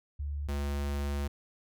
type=tone pair in turn; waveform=sine / square; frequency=72.2 / 71.16 Hz; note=D2 / C#2; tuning=-29 / +46 cents; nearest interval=unison; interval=25 cents; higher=first; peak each=-32 / -31 dBFS; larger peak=second; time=0.19-0.48 / 0.48-1.28 s; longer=second; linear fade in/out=10 ms; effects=none